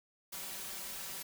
white noise with comb filter, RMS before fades -43 dBFS, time 0.32-1.23 s, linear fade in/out 10 ms, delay 5.2 ms, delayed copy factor +0.75, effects none

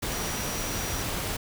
sine tone in noise, 5800 Hz, F#8, 35 cents flat, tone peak -38 dBFS, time 0.11-1.03 s, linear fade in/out 10 ms, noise pink, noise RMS -31 dBFS, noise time 0.02-1.37 s, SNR -10 dB, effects none

